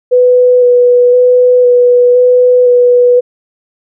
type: tone with vibrato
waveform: sine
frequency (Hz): 493.9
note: B4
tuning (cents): 0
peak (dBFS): -3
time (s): 0.11-3.21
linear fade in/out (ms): 20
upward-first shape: square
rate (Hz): 0.98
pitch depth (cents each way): 12
effects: none